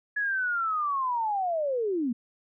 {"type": "linear sweep", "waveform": "sine", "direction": "down", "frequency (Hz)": [1700, 221.9], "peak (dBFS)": -25, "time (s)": [0.16, 2.13], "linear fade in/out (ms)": 10, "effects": []}